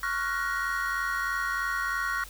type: chord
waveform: triangle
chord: Gb major seventh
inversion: second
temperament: equal with one note detuned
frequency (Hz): 1108.7 / 1396.9 / 1480 / 1887.4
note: Db6 / F6 / Gb6 / Bb6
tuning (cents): 0 / 0 / 0 / +21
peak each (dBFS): -31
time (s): 0.03-2.24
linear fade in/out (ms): 2
effects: added 48 Hz sine -46 dBFS peak until 2.29 s + white hiss -48 dBFS RMS until 2.29 s